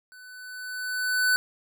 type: tone with level ramp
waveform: square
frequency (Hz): 1500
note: F#6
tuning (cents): +23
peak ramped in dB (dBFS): -47 to -19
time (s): 0.12-1.36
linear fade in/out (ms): 0
effects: none